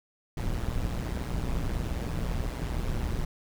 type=noise with amplitude modulation; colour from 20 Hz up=brown; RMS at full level=-27 dBFS; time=0.37-3.25 s; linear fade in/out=5 ms; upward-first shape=sine; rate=121 Hz; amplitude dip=75%; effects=none